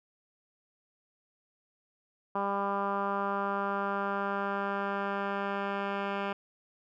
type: tone with low-pass filter sweep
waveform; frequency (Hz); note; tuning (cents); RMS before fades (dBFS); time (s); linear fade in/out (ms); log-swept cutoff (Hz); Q
10% pulse; 199.1; G3; +27; -32; 2.35-6.33; 5; 1100 to 2100; 2.8
effects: none